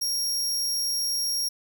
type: tone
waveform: sawtooth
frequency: 5588 Hz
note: F8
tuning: in tune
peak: -22 dBFS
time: 0.01-1.49 s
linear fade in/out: 10 ms
effects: none